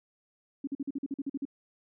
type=tone bursts; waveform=sine; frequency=277.2 Hz; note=C#4; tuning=in tune; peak=-30 dBFS; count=11; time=0.64-1.453 s; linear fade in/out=5 ms; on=33 ms; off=45 ms; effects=none